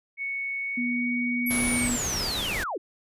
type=tone with pitch glide; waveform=sine; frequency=2217 to 2240 Hz; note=C#7 to C#7; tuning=0 to +18 cents; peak=-28 dBFS; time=0.17-1.9 s; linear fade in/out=50 ms; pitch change=+18 cents; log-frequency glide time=0.58-1.05 s
type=tone; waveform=sine; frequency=243.1 Hz; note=B3; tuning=27 cents flat; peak=-26 dBFS; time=0.77-1.97 s; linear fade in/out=10 ms
type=linear sweep; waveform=sine; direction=down; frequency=11660 to 270 Hz; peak=-28 dBFS; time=1.46-2.78 s; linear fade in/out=10 ms
type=noise; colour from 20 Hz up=pink; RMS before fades=-32 dBFS; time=1.5-2.64 s; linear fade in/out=10 ms
effects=resampled to 32000 Hz